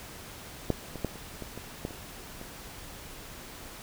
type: clicks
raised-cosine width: 2 ms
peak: -11 / -25 / -15 / -30 / -24 / -25 / -19 / -30 / -29 dBFS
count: 9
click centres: 0.703 / 0.957 / 1.047 / 1.157 / 1.423 / 1.576 / 1.851 / 1.908 / 2.414 s
effects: pink hiss -45 dBFS RMS until 3.82 s